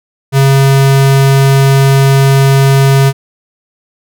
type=tone; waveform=square; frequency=136.4 Hz; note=C#3; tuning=28 cents flat; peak=-5 dBFS; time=0.32-3.13 s; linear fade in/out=50 ms; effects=none